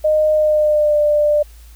sine tone with pitch glide, 615 to 594.4 Hz, D#5 to D5, -20 to +21 cents, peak -11 dBFS, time 0.04-1.43 s, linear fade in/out 10 ms, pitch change -59 cents, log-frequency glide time 0.33-0.99 s, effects added 56 Hz sine -38 dBFS peak until 1.75 s + white hiss -50 dBFS RMS until 1.75 s

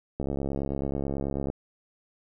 click train, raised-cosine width 2 ms, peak -17 dBFS, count 91, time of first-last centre 0.2-1.501 s, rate 69.2 Hz, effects none

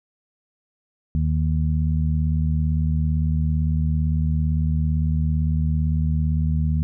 harmonic tone, 77.78 Hz, D#2, in tune, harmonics 1 / 2 / 3, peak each -20 / -22 / -30 dBFS, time 1.15-6.83 s, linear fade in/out 0 ms, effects none

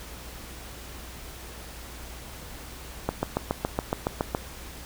click train, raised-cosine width 1 ms, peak -10 dBFS, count 10, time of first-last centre 3.09-4.349 s, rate 7.15 Hz, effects added 60 Hz sine -44 dBFS peak until 4.85 s + pink hiss -43 dBFS RMS until 4.85 s

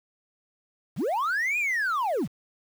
sine linear two-way sweep, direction up then down, 88.8 to 2501 to 88.8 Hz, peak -21 dBFS, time 0.96-2.28 s, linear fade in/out 50 ms, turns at 1.58 s, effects tanh soft clip ceiling -23 dBFS + 8-bit

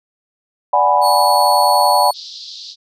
sine chord, G# half-diminished seventh, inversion second, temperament equal, 587.3 / 740 / 830.6 / 987.8 Hz, D5 / F#5 / G#5 / B5, 0 / 0 / 0 / 0 cents, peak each -18 / -16 / -15 / -14 dBFS, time 0.73-2.11 s, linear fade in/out 5 ms
sawtooth tone, 4395 Hz, C#8, 16 cents flat, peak -16 dBFS, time 1.01-2.14 s, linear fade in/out 50 ms
white band-pass noise, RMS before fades -33 dBFS, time 2.12-2.76 s, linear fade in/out 50 ms, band 3700 to 5000 Hz, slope 48 dB/octave
effects resampled to 32000 Hz

